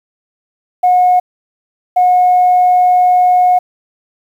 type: tone pair in turn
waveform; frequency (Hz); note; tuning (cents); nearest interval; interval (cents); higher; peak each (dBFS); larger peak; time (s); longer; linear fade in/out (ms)
sine; 725 / 725; F#5 / F#5; -35 / -35; unison; 0; neither; -5; neither; 0.83-1.2 / 1.96-3.59; second; 10
effects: tanh soft clip ceiling -2 dBFS + 7-bit